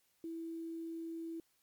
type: tone with quantisation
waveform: sine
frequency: 329.6 Hz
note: E4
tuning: in tune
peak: -40 dBFS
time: 0.24-1.4 s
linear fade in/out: 2 ms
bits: 11
effects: white hiss -75 dBFS RMS until 1.62 s + MP3 96 kbps